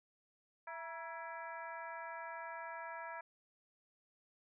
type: harmonic tone with a mistuned harmonic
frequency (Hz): 332.4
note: E4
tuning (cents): +15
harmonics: 2 / 3 / 4 / 5 / 6 / 7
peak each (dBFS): -50 / -47 / -52 / -50 / -57 / -57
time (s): 0.67-3.21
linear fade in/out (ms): 5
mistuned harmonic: 3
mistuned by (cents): -65
effects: none